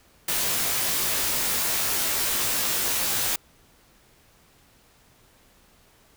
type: noise with comb filter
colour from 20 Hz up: white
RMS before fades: -25 dBFS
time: 0.28-3.36 s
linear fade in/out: 5 ms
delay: 18 ms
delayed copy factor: -0.75
effects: pink hiss -58 dBFS RMS until 6.16 s